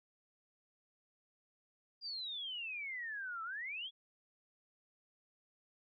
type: exponential two-way sweep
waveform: sine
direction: down then up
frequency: 4870 to 1300 to 3439 Hz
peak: -40 dBFS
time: 2.01-3.91 s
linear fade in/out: 50 ms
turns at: 3.43 s
effects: none